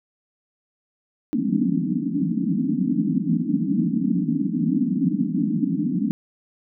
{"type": "band-pass noise", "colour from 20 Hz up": "white", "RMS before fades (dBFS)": -22, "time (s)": [1.33, 6.11], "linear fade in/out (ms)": 0, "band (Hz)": [160, 300], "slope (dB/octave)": 96, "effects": []}